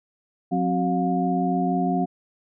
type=tone cluster; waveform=sine; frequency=181.3 / 265.7 / 371.4 / 712 Hz; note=F#3 / C4 / F#4 / F5; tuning=-35 / +27 / +7 / +33 cents; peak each=-24 / -25 / -30 / -25 dBFS; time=0.51-2.06 s; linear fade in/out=20 ms; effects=none